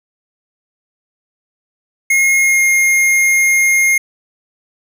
square tone with pitch glide, 2151 to 2134 Hz, C7 to C7, +47 to +34 cents, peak -10 dBFS, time 2.1-3.98 s, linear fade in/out 5 ms, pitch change -13 cents, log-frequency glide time 2.38-2.62 s, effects none

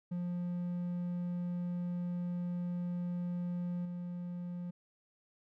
triangle tone with level steps, 176.2 Hz, F3, 16 cents sharp, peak -32 / -36 dBFS, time 0.11-4.71 s, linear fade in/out 10 ms, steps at 3.85 s, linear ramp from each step 5 ms, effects none

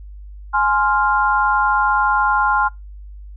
sine chord, F minor, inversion first, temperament just, 838.1 / 1047.7 / 1396.9 Hz, Ab5 / C6 / F6, +16 / +2 / 0 cents, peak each -18 dBFS, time 0.53-2.69 s, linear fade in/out 20 ms, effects noise-tail reverb RT60 0.2 s tail -25 dB re dry + added 50 Hz sine -33 dBFS peak until 3.36 s

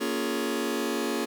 sawtooth chord, Bb minor seventh, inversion none, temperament just, 233.1 / 279.7 / 349.6 / 419.5 Hz, Bb3 / Db4 / F4 / Ab4, 0 / +16 / +2 / +17 cents, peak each -28 dBFS, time 0-1.26 s, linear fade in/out 20 ms, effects none

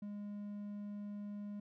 triangle tone, 205.5 Hz, G#3, 18 cents flat, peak -40 dBFS, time 0.02-1.6 s, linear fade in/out 5 ms, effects none

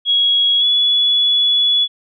sine tone with pitch glide, 3322 to 3406 Hz, G#7 to G#7, 0 to +43 cents, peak -11 dBFS, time 0.05-1.88 s, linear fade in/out 50 ms, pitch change +43 cents, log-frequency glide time 0.59-0.64 s, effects none

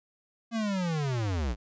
square linear sweep, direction down, 233.9 to 52 Hz, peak -28 dBFS, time 0.51-1.56 s, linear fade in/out 50 ms, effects resampled to 16000 Hz

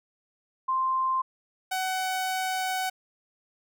sine / sawtooth tone pair in turn, 1046.5 / 750.3 Hz, C6 / F#5, 0 / +24 cents, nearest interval tritone, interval 576 cents, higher first, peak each -23 / -23 dBFS, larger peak neither, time 0.68-1.22 / 1.71-2.9 s, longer second, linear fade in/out 10 ms, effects none

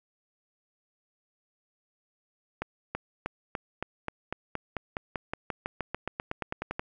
accelerating click train, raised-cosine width 0.5 ms, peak -16 dBFS, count 24, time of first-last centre 2.62-6.795 s, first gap 330 ms, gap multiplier 0.94, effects none

